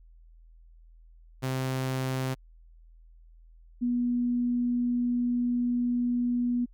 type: tone pair in turn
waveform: sawtooth / sine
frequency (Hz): 130.81 / 243.1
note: C3 / B3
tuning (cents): 0 / -27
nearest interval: major seventh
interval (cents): 1073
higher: second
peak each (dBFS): -24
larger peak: neither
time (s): 1.42-2.35 / 3.81-6.66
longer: second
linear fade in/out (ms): 20
effects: added 41 Hz sine -51 dBFS peak until 6.73 s